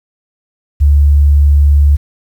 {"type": "tone", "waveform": "sine", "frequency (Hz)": 72.1, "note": "D2", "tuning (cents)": -31, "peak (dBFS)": -4, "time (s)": [0.8, 1.97], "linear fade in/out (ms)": 20, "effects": ["7-bit"]}